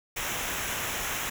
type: noise with comb filter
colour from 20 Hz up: pink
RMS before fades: -32 dBFS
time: 0.16-1.3 s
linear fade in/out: 10 ms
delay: 0.22 ms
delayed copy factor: -0.65
effects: none